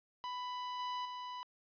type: tone with level steps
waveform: 45% pulse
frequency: 993 Hz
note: B5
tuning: 9 cents sharp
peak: -39 / -37 / -42 dBFS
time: 0.24-1.43 s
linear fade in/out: 0 ms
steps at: 0.79 / 1.05 s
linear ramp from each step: 5 ms
effects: resampled to 11025 Hz + 13-bit